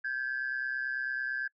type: tone pair together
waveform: sine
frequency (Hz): 1572 / 1701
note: G6 / G#6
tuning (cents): +4 / +41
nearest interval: minor second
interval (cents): 137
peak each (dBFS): -32 / -34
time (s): 0.04-1.48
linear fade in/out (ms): 10
effects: noise-tail reverb RT60 0.1 s tail -26 dB re dry + tanh soft clip ceiling -25 dBFS